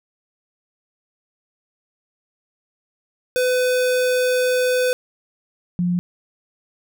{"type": "tone pair in turn", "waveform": ["square", "sine"], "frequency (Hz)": [503, 176.86], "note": ["B4", "F3"], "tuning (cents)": [32, 22], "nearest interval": "octave + tritone", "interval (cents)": 1810, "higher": "first", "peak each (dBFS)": [-17, -17], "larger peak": "neither", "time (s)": [[3.36, 4.93], [5.79, 5.99]], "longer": "first", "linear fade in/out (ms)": 0, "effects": []}